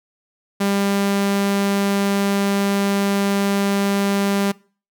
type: tone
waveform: sawtooth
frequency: 199.2 Hz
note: G3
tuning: 28 cents sharp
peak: -13 dBFS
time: 0.6-4.52 s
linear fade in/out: 10 ms
effects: noise-tail reverb RT60 0.4 s tail -23 dB re dry